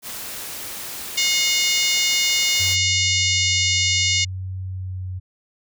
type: noise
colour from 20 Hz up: white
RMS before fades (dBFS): -32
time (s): 0.02-2.77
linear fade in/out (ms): 50
type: harmonic tone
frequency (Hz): 720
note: F#5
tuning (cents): -47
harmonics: 3 / 4 / 5 / 6 / 7 / 8 / 9 / 10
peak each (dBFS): -23 / -24 / -25 / -26 / -26 / -27 / -28 / -28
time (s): 1.17-4.25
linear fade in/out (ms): 10
type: tone with vibrato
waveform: sine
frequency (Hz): 92.9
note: F#2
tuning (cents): +7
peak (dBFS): -26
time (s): 2.59-5.2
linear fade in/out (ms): 20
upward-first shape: sine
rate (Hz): 0.65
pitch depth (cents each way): 14
effects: none